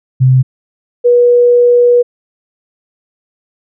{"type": "tone pair in turn", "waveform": "sine", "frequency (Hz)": [129.6, 484.7], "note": ["C3", "B4"], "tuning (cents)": [-16, -32], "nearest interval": "octave + major seventh", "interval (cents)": 2284, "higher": "second", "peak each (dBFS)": -4, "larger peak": "neither", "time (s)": [[0.2, 0.43], [1.04, 2.03]], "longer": "second", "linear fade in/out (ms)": 20, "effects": []}